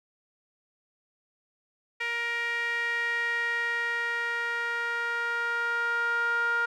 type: tone with band-pass filter sweep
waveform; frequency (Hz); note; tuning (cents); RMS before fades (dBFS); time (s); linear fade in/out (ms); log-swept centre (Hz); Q
sawtooth; 470.2; A#4; +15; -29; 2-6.66; 10; 2100 to 1400; 5.8
effects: none